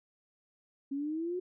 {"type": "exponential sweep", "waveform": "sine", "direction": "up", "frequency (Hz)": [271.3, 370], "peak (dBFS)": -32, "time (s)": [0.91, 1.4], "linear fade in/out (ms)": 10, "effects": []}